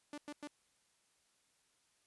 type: tone bursts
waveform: sawtooth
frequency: 293.7 Hz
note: D4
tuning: in tune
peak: -40 dBFS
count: 3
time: 0.13-0.474 s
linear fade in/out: 2 ms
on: 48 ms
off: 100 ms
effects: white hiss -75 dBFS RMS until 2.06 s + resampled to 24000 Hz